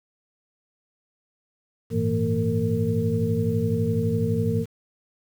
sine tone cluster, 100.2 / 112.2 / 163.8 / 228.6 / 456.2 Hz, G2 / A2 / E3 / A#3 / A#4, +38 / +34 / -11 / -34 / -37 cents, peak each -27 dBFS, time 1.9-4.66 s, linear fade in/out 50 ms, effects 8-bit

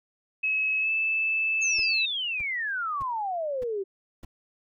sine tone with pitch glide, 2572 to 2628 Hz, E7 to E7, -43 to -6 cents, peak -23 dBFS, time 0.43-2.06 s, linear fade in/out 10 ms, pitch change +37 cents, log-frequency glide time 0.8-0.9 s
sine exponential sweep, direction down, 6645 to 376.2 Hz, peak -27 dBFS, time 1.61-3.84 s, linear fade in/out 20 ms
brown noise bursts, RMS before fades -40 dBFS, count 5, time 1.78-4.25 s, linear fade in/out 5 ms, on 22 ms, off 590 ms
effects none

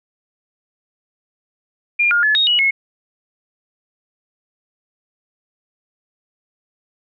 sine tone with pitch steps, 2407 / 1418 / 1718 / 3741 / 2924 / 2177 Hz, D7 / F6 / A6 / A#7 / F#7 / C#7, +42 / +26 / -42 / +5 / -21 / -32 cents, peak -12 dBFS, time 1.99-2.71 s, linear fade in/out 10 ms, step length 120 ms, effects none

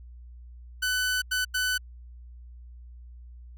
sawtooth tone bursts at uneven times, 1500 Hz, F#6, 23 cents sharp, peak -21 dBFS, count 3, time 0.82-1.22 / 1.31-1.45 / 1.54-1.78 s, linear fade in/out 10 ms, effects added 60 Hz sine -43 dBFS peak until 3.57 s

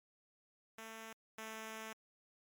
5% pulse tone pair in turn, 223 / 220.4 Hz, A3 / A3, +23 / +3 cents, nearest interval unison, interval 20 cents, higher first, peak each -37 / -34 dBFS, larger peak second, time 0.78-1.13 / 1.38-1.93 s, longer second, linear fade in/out 5 ms, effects MP3 96 kbps

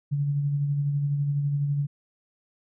sine tone with tremolo, 143.2 Hz, D3, 43 cents flat, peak -21 dBFS, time 0.11-1.87 s, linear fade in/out 20 ms, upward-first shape sine, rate 12 Hz, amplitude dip 35%, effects none

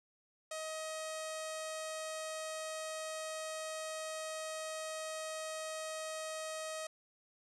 sawtooth tone with low-pass filter, 631 Hz, D#5, 24 cents sharp, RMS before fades -42 dBFS, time 0.51-6.87 s, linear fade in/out 5 ms, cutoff 8400 Hz, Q 2.6, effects none

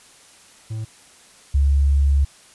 triangle / sine tone pair in turn, 110.1 / 69.92 Hz, A2 / C#2, +2 / +16 cents, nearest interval minor sixth, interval 786 cents, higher first, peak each -23 / -13 dBFS, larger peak second, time 0.7-0.85 / 1.54-2.25 s, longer second, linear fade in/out 10 ms, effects white hiss -49 dBFS RMS until 2.54 s + resampled to 24000 Hz

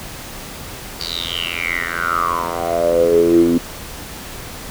10% pulse tone with band-pass filter sweep, 85 Hz, F2, 46 cents flat, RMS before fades -17 dBFS, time 1-3.58 s, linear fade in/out 5 ms, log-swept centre 4600 to 270 Hz, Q 9.4, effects pink hiss -32 dBFS RMS until 4.7 s

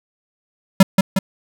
square tone with echo, 191.7 Hz, G3, 38 cents flat, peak -4 dBFS, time 0.8-0.83 s, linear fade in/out 5 ms, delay 180 ms, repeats 2, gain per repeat -5 dB, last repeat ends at 1.19 s, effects none

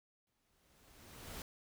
pink noise with exponential growth, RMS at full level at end -45 dBFS, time 0.27-1.42 s, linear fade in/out 1 ms, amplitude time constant 250 ms, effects none

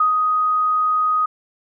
sine tone with ADSR envelope, 1250 Hz, D#6, 8 cents sharp, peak -12 dBFS, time 0-1.26 s, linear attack 5 ms, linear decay 120 ms, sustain -3 dB, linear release 8 ms, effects none

